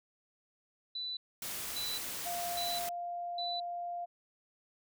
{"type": "tone bursts", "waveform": "sine", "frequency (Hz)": 3981, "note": "B7", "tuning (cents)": 13, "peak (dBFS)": -36, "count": 4, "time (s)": [0.95, 3.6], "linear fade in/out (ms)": 5, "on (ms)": 220, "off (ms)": 590}
{"type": "noise", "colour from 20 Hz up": "white", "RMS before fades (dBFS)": -40, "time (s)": [1.42, 2.89], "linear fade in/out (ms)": 2}
{"type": "tone", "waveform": "sine", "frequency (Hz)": 698.5, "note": "F5", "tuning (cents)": 0, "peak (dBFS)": -36, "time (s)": [2.25, 4.06], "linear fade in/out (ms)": 20}
{"effects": []}